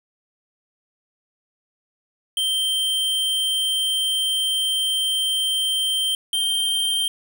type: tone pair in turn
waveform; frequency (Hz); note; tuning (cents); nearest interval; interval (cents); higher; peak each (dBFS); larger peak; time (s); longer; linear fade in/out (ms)
square; 3136 / 3156; G7 / G7; 0 / +11; unison; 11; second; -20; neither; 2.37-6.15 / 6.33-7.08; first; 2
effects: none